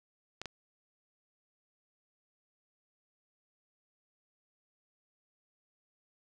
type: clicks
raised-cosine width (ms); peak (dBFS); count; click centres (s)
0.2; -22; 2; 0.416 / 0.457
effects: none